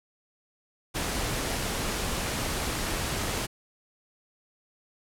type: noise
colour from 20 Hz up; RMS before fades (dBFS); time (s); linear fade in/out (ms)
pink; -30; 0.94-3.47; 20
effects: low-pass 12000 Hz 12 dB/octave